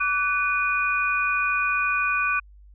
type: tone cluster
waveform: sine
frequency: 1153 / 1493 / 2462 Hz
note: D6 / F#6 / D#7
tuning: -32 / +15 / -19 cents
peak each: -26 / -25 / -24 dBFS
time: 0-2.4 s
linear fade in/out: 10 ms
effects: added 50 Hz sine -46 dBFS peak until 2.74 s